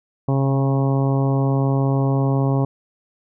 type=harmonic tone with a mistuned harmonic; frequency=136.5 Hz; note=C#3; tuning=26 cents flat; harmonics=1 / 2 / 3 / 4 / 5 / 6 / 7 / 8; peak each=-17 / -23 / -27 / -29 / -31 / -33 / -34 / -35 dBFS; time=0.28-2.65 s; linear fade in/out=5 ms; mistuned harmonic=1; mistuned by=-17 cents; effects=none